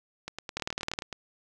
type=two click trains; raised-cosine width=0.2 ms; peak=-13 / -19 dBFS; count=9 / 9; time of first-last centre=0.57-0.989 / 0.28-1.127 s; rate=19.1 / 9.44 Hz; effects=none